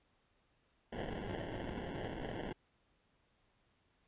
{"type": "noise with sample-and-hold", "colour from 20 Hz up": "white", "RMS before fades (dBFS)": -42, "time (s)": [0.92, 2.53], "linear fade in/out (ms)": 10, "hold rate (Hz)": 1225, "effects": ["pink hiss -75 dBFS RMS until 4.07 s", "resampled to 8000 Hz"]}